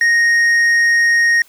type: tone with tanh clipping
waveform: triangle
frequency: 1864.7 Hz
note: A#6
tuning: in tune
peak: -11 dBFS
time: 0.01-1.42 s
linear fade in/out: 2 ms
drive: 10 dB
effects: white hiss -49 dBFS RMS until 1.48 s